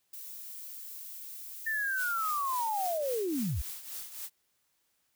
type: noise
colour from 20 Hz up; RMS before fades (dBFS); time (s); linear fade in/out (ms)
violet; -44; 0.13-2.98; 5
type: linear sweep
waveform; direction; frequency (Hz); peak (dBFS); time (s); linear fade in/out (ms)
sine; down; 1811 to 46.25; -29; 1.66-3.62; 10
type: noise with tremolo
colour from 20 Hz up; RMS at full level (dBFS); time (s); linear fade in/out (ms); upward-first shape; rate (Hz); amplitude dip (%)
blue; -39; 1.95-4.3; 50; triangle; 3.6; 70
effects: white hiss -75 dBFS RMS until 5.15 s